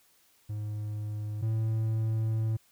triangle tone pair in turn, 105.7 / 110.87 Hz, G#2 / A2, +31 / +14 cents, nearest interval minor second, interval 83 cents, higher second, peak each -30 / -24 dBFS, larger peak second, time 0.49-1.42 / 1.42-2.57 s, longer second, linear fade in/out 10 ms, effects white hiss -65 dBFS RMS until 2.71 s

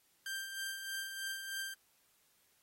sawtooth tone with tremolo, 1578 Hz, G6, 11 cents sharp, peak -34 dBFS, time 0.26-1.74 s, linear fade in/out 2 ms, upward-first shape sine, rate 3.2 Hz, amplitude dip 50%, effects white hiss -72 dBFS RMS until 2.62 s + AAC 48 kbps

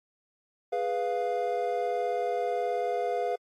triangle chord, F diminished, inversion first, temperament equal, 415.3 / 493.9 / 698.5 Hz, Ab4 / Cb5 / F5, 0 / 0 / 0 cents, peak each -31 / -29 / -28 dBFS, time 0.72-3.36 s, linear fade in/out 10 ms, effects AAC 48 kbps

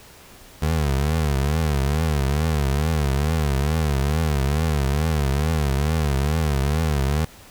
25% pulse tone with vibrato, 73.8 Hz, D2, 9 cents sharp, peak -15 dBFS, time 0.62-7.25 s, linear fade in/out 5 ms, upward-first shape triangle, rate 2.3 Hz, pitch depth 190 cents each way, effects pink hiss -46 dBFS RMS until 7.5 s

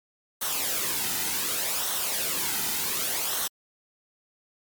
white noise with flanger, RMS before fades -28 dBFS, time 0.41-3.48 s, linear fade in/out 10 ms, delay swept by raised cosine 0.41 to 1.81 ms, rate 0.67 Hz, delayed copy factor -0.6, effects MP3 96 kbps

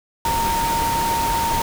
sine tone in noise, 922 Hz, A#5, 19 cents flat, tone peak -19 dBFS, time 0.25-1.62 s, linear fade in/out 2 ms, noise pink, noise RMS -25 dBFS, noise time 0.25-1.62 s, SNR +3 dB, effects none

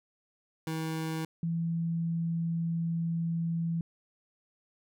25% pulse / sine tone pair in turn, 160 / 166.66 Hz, D#3 / E3, +49 / +19 cents, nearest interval minor second, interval 70 cents, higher second, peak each -28 dBFS, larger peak neither, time 0.67-1.25 / 1.43-3.81 s, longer second, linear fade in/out 2 ms, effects none

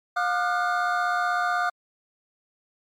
triangle tone cluster, 712 / 1200 / 1413 / 1489 Hz, F5 / D6 / F6 / F#6, +33 / +37 / +20 / +11 cents, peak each -24 / -25 / -27 / -28 dBFS, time 0.16-1.7 s, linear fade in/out 10 ms, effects MP3 96 kbps

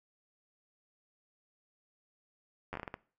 slowing click train, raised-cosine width 0.5 ms, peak -24 dBFS, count 8, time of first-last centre 2.73-2.941 s, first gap 10 ms, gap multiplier 1.36, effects noise-tail reverb RT60 0.4 s tail -20 dB re dry

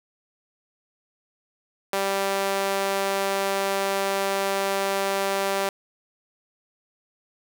sawtooth tone with high-pass filter, 196 Hz, G3, in tune, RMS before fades -25 dBFS, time 1.93-5.69 s, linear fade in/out 2 ms, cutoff 530 Hz, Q 1.3, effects 7-bit

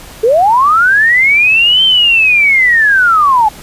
sine linear two-way sweep, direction up then down, 418.9 to 3136 to 824 Hz, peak -5 dBFS, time 0.23-3.49 s, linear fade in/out 10 ms, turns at 1.84 s, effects pink hiss -33 dBFS RMS until 3.62 s + resampled to 32000 Hz

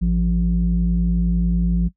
sine tone pair together, 54.54 / 174.61 Hz, A1 / F3, -15 / 0 cents, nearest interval octave + minor sixth, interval 2015 cents, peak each -17 dBFS, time 0.01-1.89 s, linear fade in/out 20 ms, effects noise-tail reverb RT60 0.1 s tail -18 dB re dry + tanh soft clip ceiling -10 dBFS

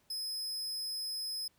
40% pulse tone, 5100 Hz, D#8, 42 cents sharp, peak -35 dBFS, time 0.1-1.48 s, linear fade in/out 5 ms, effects pink hiss -71 dBFS RMS until 1.58 s + high-pass 60 Hz 12 dB/octave

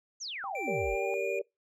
sine exponential sweep, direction down, 6900 to 35.98 Hz, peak -36 dBFS, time 0.2-0.96 s, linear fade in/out 20 ms
sine tone with vibrato, 784 Hz, G5, in tune, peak -37 dBFS, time 0.44-1.14 s, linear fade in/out 0 ms, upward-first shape sine, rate 12 Hz, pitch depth 25 cents each way
triangle tone with pitch glide, 2349 to 2428 Hz, D7 to D#7, 0 to -43 cents, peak -35 dBFS, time 0.55-1.39 s, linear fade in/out 2 ms, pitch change +57 cents, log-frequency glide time 0.75-1.11 s
sine chord, G minor, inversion none, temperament equal with one note detuned, 392 / 466.2 / 573.9 Hz, G4 / Bb4 / D5, 0 / 0 / -40 cents, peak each -34 dBFS, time 0.67-1.42 s, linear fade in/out 10 ms
effects noise-tail reverb RT60 0.2 s tail -24 dB re dry

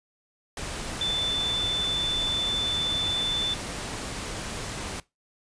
sine tone in noise, 3520 Hz, A7, in tune, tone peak -24 dBFS, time 1.01-3.54 s, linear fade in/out 2 ms, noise pink, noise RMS -34 dBFS, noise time 0.57-5 s, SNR +7 dB, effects noise-tail reverb RT60 0.2 s tail -20 dB re dry + resampled to 22050 Hz

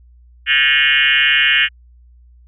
sine tone with frequency modulation, 2317 Hz, D7, 24 cents flat, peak -10 dBFS, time 0.46-1.69 s, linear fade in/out 50 ms, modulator 142 Hz, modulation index 5.2, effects added 60 Hz sine -43 dBFS peak until 2.47 s

